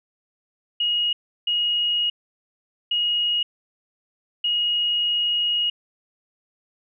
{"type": "tone bursts at uneven times", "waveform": "sine", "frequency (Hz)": 2883, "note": "F#7", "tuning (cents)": -46, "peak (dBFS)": -19, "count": 4, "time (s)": [[0.8, 1.13], [1.47, 2.1], [2.91, 3.43], [4.44, 5.7]], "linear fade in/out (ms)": 5, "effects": []}